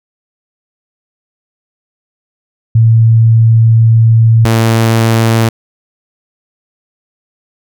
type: tone pair in turn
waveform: sine / sawtooth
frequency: 113.4 / 113.4 Hz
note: A#2 / A#2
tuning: -47 / -47 cents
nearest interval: unison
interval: 0 cents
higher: neither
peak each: -3 dBFS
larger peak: neither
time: 2.75-4.45 / 4.45-5.49 s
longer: first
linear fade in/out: 5 ms
effects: none